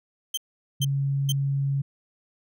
sawtooth tone bursts, 3136 Hz, G7, in tune, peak -22 dBFS, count 3, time 0.34-1.322 s, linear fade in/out 5 ms, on 34 ms, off 440 ms
sine tone, 138.59 Hz, C#3, in tune, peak -22 dBFS, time 0.8-1.82 s, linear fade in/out 10 ms
effects none

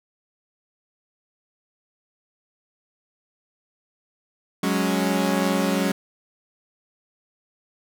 sawtooth chord, F# suspended second, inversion none, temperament equal, 185 / 207.7 / 277.2 Hz, F#3 / G#3 / C#4, 0 / 0 / 0 cents, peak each -20 / -21 / -21 dBFS, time 4.63-5.92 s, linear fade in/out 5 ms, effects none

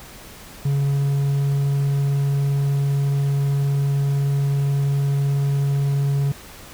triangle tone, 140 Hz, C#3, 18 cents sharp, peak -15 dBFS, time 0.65-6.32 s, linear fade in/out 5 ms, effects pink hiss -41 dBFS RMS until 6.73 s

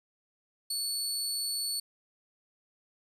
25% pulse tone, 4435 Hz, C#8, in tune, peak -26 dBFS, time 0.7-1.8 s, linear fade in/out 5 ms, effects 11-bit

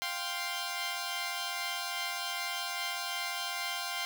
10% pulse chord, F suspended second, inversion none, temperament equal, 698.5 / 784 / 1046.5 Hz, F5 / G5 / C6, 0 / 0 / 0 cents, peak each -30 / -31 / -29 dBFS, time 0.02-4.05 s, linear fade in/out 0 ms, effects none

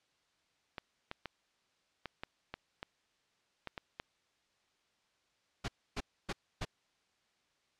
clicks, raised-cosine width 0.3 ms, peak -24 dBFS, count 10, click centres 0.782 / 1.114 / 1.257 / 2.057 / 2.235 / 2.54 / 2.829 / 3.673 / 3.778 / 3.999 s
pink noise bursts, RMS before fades -36 dBFS, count 4, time 5.64-6.652 s, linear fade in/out 10 ms, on 43 ms, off 280 ms
effects white hiss -75 dBFS RMS until 7.79 s + low-pass 5000 Hz 12 dB/octave

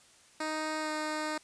10% pulse tone with pitch glide, 311.1 to 307.5 Hz, D#4 to D#4, 0 to -20 cents, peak -24 dBFS, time 0.4-1.38 s, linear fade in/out 5 ms, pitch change -20 cents, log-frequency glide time 0.8-0.9 s, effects white hiss -60 dBFS RMS until 1.43 s + resampled to 22050 Hz

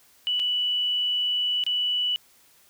sine tone with dropouts, 2960 Hz, F#7, in tune, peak -22 dBFS, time 0.27-2.16 s, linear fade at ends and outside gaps 0 ms, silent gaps 0.395-0.399 / 1.638-1.665 s, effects white hiss -58 dBFS RMS until 2.69 s

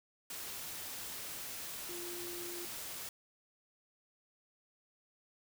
sine tone in noise, 349.2 Hz, F4, in tune, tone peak -45 dBFS, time 1.89-2.65 s, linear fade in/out 2 ms, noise white, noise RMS -44 dBFS, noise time 0.3-3.09 s, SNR -4 dB, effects none

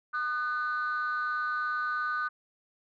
triangle ring-modulated tone, 138.59 Hz, C#3, in tune, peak -22 dBFS, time 0.13-2.29 s, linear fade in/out 20 ms, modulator 1360 Hz, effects tanh soft clip ceiling -23 dBFS

